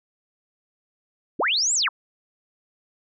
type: linear two-way sweep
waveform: sine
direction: up then down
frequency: 150 to 7970 to 784 Hz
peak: -19 dBFS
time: 1.39-1.89 s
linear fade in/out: 10 ms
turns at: 1.74 s
effects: none